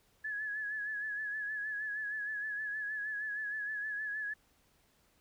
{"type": "tone with vibrato", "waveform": "sine", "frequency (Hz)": 1701, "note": "G#6", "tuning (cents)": 41, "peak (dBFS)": -35, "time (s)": [0.24, 4.34], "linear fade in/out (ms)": 10, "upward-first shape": "sine", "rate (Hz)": 6.4, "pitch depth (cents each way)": 47, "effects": ["pink hiss -70 dBFS RMS until 5.2 s"]}